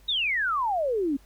sine exponential sweep, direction down, 3843 to 261.9 Hz, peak -23 dBFS, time 0.08-1.17 s, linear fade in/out 10 ms, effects added 50 Hz sine -52 dBFS peak until 1.25 s + pink hiss -60 dBFS RMS until 1.25 s

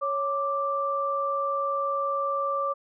sine tone pair together, 554.4 / 1174.7 Hz, C#5 / D6, 0 / 0 cents, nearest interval octave + minor second, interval 1300 cents, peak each -29 / -26 dBFS, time 0.01-2.74 s, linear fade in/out 20 ms, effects none

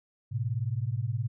sine beating tone pair, 108.5 / 127.5 Hz, A2 / C3, -24 / -44 cents, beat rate 19 Hz, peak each -30 / -31 dBFS, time 0.31-1.28 s, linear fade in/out 20 ms, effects none

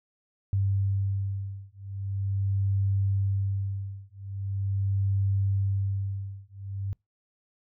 sine beating tone pair, 98 / 98.42 Hz, G2 / G2, 0 / +7 cents, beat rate 0.42 Hz, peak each -28 / -28 dBFS, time 0.53-6.93 s, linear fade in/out 0 ms, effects noise-tail reverb RT60 0.2 s tail -26 dB re dry

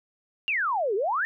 sine exponential two-way sweep, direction down then up, 2864 to 373.5 to 1858 Hz, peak -23 dBFS, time 0.48-1.25 s, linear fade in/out 0 ms, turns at 0.95 s, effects none

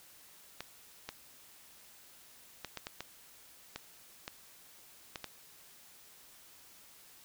clicks, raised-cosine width 0.2 ms, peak -22 dBFS, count 10, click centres 0.606 / 1.09 / 2.647 / 2.773 / 2.869 / 3.006 / 3.76 / 4.279 / 5.158 / 5.243 s, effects white hiss -58 dBFS RMS until 7.24 s

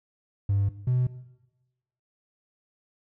triangle tone pair in turn, 99.7 / 125.61 Hz, G2 / B2, +30 / +30 cents, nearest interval major third, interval 400 cents, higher second, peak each -18 dBFS, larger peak neither, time 0.49-0.69 / 0.87-1.07 s, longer neither, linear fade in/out 5 ms, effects noise-tail reverb RT60 1.0 s tail -18 dB re dry + tanh soft clip ceiling -16 dBFS

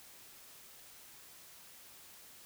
silence, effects white hiss -56 dBFS RMS until 2.45 s

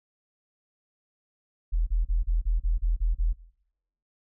sine tone bursts, 41.17 Hz, E1, 1 cent flat, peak -21 dBFS, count 9, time 1.72-3.334 s, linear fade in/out 20 ms, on 150 ms, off 33 ms, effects noise-tail reverb RT60 0.8 s tail -20 dB re dry

